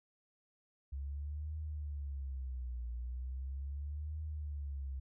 sine tone with vibrato, 67.8 Hz, C#2, 38 cents flat, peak -38 dBFS, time 0.92-5 s, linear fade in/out 10 ms, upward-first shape triangle, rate 0.38 Hz, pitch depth 240 cents each way, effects none

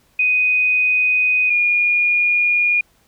sine tone pair in turn, 2496 / 2433 Hz, D#7 / D#7, +5 / -39 cents, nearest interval unison, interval 44 cents, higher first, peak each -13 dBFS, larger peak neither, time 0.19-1.5 / 1.5-2.81 s, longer neither, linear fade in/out 5 ms, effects pink hiss -58 dBFS RMS until 3.07 s

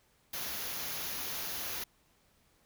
white band-stop noise, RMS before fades -38 dBFS, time 0.33-1.84 s, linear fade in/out 5 ms, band 6900 to 10000 Hz, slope 96 dB/octave, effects pink hiss -69 dBFS RMS until 2.65 s

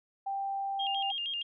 sine tone, 787 Hz, G5, 7 cents sharp, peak -31 dBFS, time 0.26-1.12 s, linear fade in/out 10 ms
sine tone with vibrato, 3015 Hz, F#7, 32 cents sharp, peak -32 dBFS, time 0.79-1.43 s, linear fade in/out 10 ms, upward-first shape square, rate 6.4 Hz, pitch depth 120 cents each way
effects none

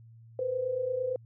sine tone pair together, 484.5 / 513.3 Hz, B4 / C5, -33 / -33 cents, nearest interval minor second, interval 100 cents, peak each -35 / -29 dBFS, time 0.39-1.16 s, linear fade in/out 2 ms, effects added 114 Hz sine -50 dBFS peak until 1.25 s

